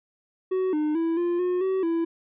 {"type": "tone with pitch steps", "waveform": "triangle", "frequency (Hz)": [374.1, 303.4, 329.8, 347.8, 360.1, 379.6, 332.6], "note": ["F#4", "D#4", "E4", "F4", "F#4", "F#4", "E4"], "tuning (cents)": [19, -44, 1, -7, -47, 44, 16], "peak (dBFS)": -20, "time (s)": [0.51, 2.05], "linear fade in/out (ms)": 10, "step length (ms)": 220, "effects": ["resampled to 8000 Hz"]}